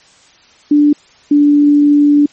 sine tone pair in turn, 293.7 / 291.2 Hz, D4 / D4, 0 / -15 cents, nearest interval unison, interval 15 cents, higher first, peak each -5 dBFS, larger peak neither, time 0.71-0.93 / 1.31-2.26 s, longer second, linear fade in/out 5 ms, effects white hiss -46 dBFS RMS until 2.32 s + MP3 32 kbps

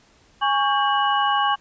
sine tone cluster, 824 / 1116 / 1596 / 2934 Hz, G#5 / C#6 / G6 / F#7, -14 / +11 / +31 / -15 cents, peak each -21 / -21 / -26 / -27 dBFS, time 0.41-1.56 s, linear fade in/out 20 ms, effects pink hiss -56 dBFS RMS until 1.6 s + resampled to 16000 Hz

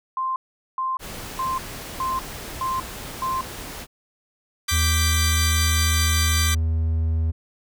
sine tone bursts, 1046.5 Hz, C6, in tune, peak -22 dBFS, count 6, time 0.17-3.41 s, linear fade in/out 2 ms, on 190 ms, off 420 ms
pink noise, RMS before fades -35 dBFS, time 0.99-3.87 s, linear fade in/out 50 ms
10% pulse chord, G major, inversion second, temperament equal, 1174.7 / 1568 / 1975.5 Hz, D6 / G6 / B6, 0 / 0 / 0 cents, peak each -17 / -18 / -17 dBFS, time 4.68-6.55 s, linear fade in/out 10 ms
triangle tone, 80.6 Hz, E2, 38 cents flat, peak -17 dBFS, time 4.71-7.32 s, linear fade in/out 20 ms
effects none

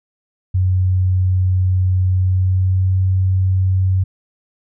sine tone with pitch glide, 92.5 to 93.9 Hz, F#2 to F#2, 0 to +26 cents, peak -12 dBFS, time 0.54-4.04 s, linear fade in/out 10 ms, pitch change +26 cents, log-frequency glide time 2.11-3.01 s, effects none

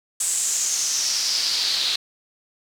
pink noise with band-pass filter sweep, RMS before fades -23 dBFS, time 0.2-1.96 s, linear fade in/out 5 ms, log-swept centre 8100 to 3900 Hz, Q 4.8, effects none

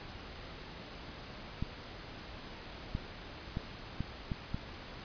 clicks, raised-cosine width 5 ms, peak -22 dBFS, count 6, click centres 1.625 / 2.951 / 3.571 / 4.006 / 4.318 / 4.545 s, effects pink hiss -47 dBFS RMS until 5.04 s + resampled to 11025 Hz

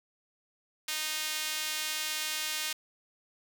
sawtooth tone with high-pass filter, 309.3 Hz, D#4, 10 cents flat, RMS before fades -34 dBFS, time 0.88-2.73 s, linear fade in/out 5 ms, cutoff 2700 Hz, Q 0.83, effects none

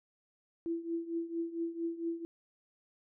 sine tone with tremolo, 334.3 Hz, E4, 24 cents sharp, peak -30 dBFS, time 0.66-2.25 s, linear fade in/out 0 ms, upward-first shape triangle, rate 4.4 Hz, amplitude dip 85%, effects none

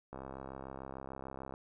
click train, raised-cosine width 1 ms, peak -30 dBFS, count 95, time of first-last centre 0.13-1.539 s, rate 66.7 Hz, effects none

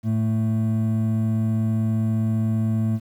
triangle tone pair together, 110.6 / 221.2 Hz, A2 / A3, +9 / +9 cents, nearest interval octave, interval 1200 cents, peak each -19 / -21 dBFS, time 0.03-3 s, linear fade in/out 50 ms, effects 9-bit

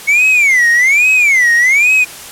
triangle tone with vibrato, 2183 Hz, C#7, 27 cents flat, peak -5 dBFS, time 0.07-2.05 s, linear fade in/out 20 ms, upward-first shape sine, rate 1.2 Hz, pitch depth 270 cents each way, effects white hiss -30 dBFS RMS until 2.31 s + low-pass 12000 Hz 12 dB/octave

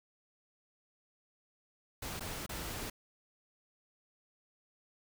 pink noise with dropouts, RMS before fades -41 dBFS, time 2.02-2.9 s, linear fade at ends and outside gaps 5 ms, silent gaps 2.196-2.206 / 2.464-2.492 s, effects none

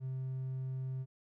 triangle tone, 130.9 Hz, C3, 1 cent sharp, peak -33 dBFS, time 0-1.06 s, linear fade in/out 50 ms, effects tanh soft clip ceiling -30 dBFS

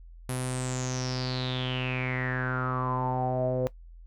sawtooth tone with low-pass filter sweep, 127.7 Hz, C3, 42 cents flat, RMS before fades -30 dBFS, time 0.29-3.67 s, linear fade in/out 0 ms, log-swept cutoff 11000 to 520 Hz, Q 8.9, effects noise-tail reverb RT60 0.1 s tail -18 dB re dry + added 42 Hz sine -45 dBFS peak until 4.06 s

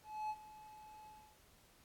triangle tone with ADSR envelope, 857 Hz, A5, 46 cents flat, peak -35 dBFS, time 0.03-1.39 s, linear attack 270 ms, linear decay 50 ms, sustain -17 dB, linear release 310 ms, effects pink hiss -67 dBFS RMS until 1.84 s + AAC 64 kbps

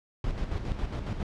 brown noise with tremolo, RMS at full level -30 dBFS, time 0.24-1.23 s, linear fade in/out 2 ms, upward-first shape square, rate 7.3 Hz, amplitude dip 50%, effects low-pass 5000 Hz 12 dB/octave

